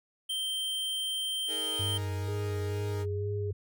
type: tone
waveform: square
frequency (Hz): 3136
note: G7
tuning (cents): 0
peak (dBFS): -31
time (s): 0.29-1.98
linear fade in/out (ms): 10
type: chord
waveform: sawtooth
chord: D# suspended fourth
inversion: none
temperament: equal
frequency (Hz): 311.1 / 415.3 / 466.2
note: D#4 / G#4 / A#4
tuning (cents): 0 / 0 / 0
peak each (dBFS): -40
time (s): 1.47-3.06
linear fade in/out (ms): 50
type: tone with vibrato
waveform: sine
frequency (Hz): 98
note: G2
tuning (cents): 0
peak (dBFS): -31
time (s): 1.79-3.53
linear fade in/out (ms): 10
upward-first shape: sine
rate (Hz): 2.1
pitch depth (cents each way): 59
type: tone with pitch glide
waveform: sine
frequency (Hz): 415.3 to 412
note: G#4 to G#4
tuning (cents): 0 to -14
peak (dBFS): -34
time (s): 2.28-3.51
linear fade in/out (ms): 5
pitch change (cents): -14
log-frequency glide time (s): 2.93-3.04
effects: none